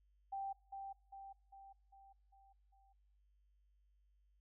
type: tone with echo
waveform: sine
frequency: 784 Hz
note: G5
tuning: in tune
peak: -40 dBFS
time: 0.32-0.53 s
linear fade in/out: 10 ms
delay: 400 ms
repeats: 6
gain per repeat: -5 dB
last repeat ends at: 2.93 s
effects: noise-tail reverb RT60 0.7 s tail -23 dB re dry + added 50 Hz sine -70 dBFS peak until 4.4 s